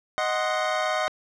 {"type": "chord", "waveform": "25% pulse", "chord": "C diminished", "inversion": "first", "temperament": "equal", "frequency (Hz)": [622.3, 740, 1046.5], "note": ["Eb5", "Gb5", "C6"], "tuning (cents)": [0, 0, 0], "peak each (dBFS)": [-22, -24, -28], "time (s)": [0.18, 1.08], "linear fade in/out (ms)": 0, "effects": ["low-pass 5000 Hz 12 dB/octave"]}